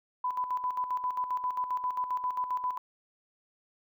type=tone with tremolo; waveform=sine; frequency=1000 Hz; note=B5; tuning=21 cents sharp; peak=-27 dBFS; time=0.24-2.78 s; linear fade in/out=5 ms; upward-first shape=square; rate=7.5 Hz; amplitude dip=60%; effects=none